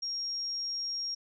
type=tone; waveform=sine; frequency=5580 Hz; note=F8; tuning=2 cents flat; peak=-32 dBFS; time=0.02-1.15 s; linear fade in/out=10 ms; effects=none